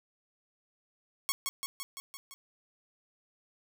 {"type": "tone with echo", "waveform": "5% pulse", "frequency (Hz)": 1101, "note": "C#6", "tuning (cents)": -12, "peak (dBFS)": -16, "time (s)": [1.29, 1.32], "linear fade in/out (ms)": 0, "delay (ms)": 170, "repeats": 6, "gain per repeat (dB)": -3, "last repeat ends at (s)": 2.34, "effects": []}